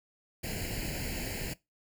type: noise with comb filter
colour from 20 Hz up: pink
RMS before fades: -36 dBFS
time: 0.43-1.54 s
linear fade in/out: 10 ms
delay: 0.42 ms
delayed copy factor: +0.9
effects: noise-tail reverb RT60 0.2 s tail -20 dB re dry